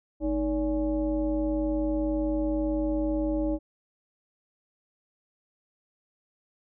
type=tone with frequency modulation; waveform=sine; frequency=311.1 Hz; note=D#4; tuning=in tune; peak=-24 dBFS; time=0.2-3.59 s; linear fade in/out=50 ms; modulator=262 Hz; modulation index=0.94; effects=none